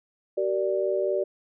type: chord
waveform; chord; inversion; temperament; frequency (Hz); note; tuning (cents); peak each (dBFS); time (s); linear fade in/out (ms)
sine; G minor; none; equal with one note detuned; 381.9 / 466.2 / 587.3; G4 / Bb4 / D5; -45 / 0 / 0; -26 / -31 / -26; 0.37-1.24; 10
effects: none